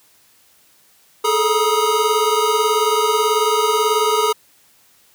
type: tone cluster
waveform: square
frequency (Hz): 423 / 441.3 / 953 / 1247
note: G#4 / A4 / A#5 / D#6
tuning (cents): +32 / +5 / +38 / +3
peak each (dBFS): -21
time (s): 1.24-4.33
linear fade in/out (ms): 10
effects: white hiss -54 dBFS RMS until 5.14 s + high-pass 60 Hz 12 dB/octave